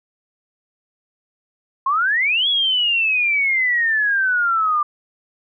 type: exponential two-way sweep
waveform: sine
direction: up then down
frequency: 1046.5 to 3400 to 1183 Hz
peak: -15 dBFS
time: 1.86-4.83 s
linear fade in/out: 5 ms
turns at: 2.48 s
effects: none